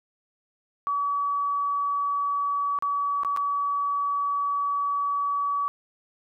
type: tone with dropouts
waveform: sine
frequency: 1140 Hz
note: C#6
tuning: 48 cents sharp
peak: -23 dBFS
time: 0.87-5.68 s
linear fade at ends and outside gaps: 0 ms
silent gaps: 2.788-2.824 / 3.234-3.248 / 3.364-3.372 s
effects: none